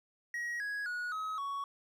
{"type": "tone with pitch steps", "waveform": "triangle", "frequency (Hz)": [1900, 1663.6, 1456.7, 1275.4, 1116.8], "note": ["A#6", "G#6", "F#6", "D#6", "C#6"], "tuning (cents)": [33, 2, -27, 42, 13], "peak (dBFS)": -33, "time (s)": [0.34, 1.64], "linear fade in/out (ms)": 2, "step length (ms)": 260, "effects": []}